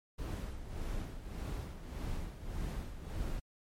brown noise with tremolo, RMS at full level -37 dBFS, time 0.18-3.4 s, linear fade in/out 10 ms, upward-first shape sine, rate 1.7 Hz, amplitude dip 65%, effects MP3 64 kbps

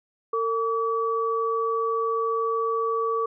sine tone pair together, 453.5 / 1144.7 Hz, A#4 / D6, -48 / -45 cents, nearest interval octave + major third, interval 1603 cents, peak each -25 dBFS, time 0.33-3.26 s, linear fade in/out 5 ms, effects none

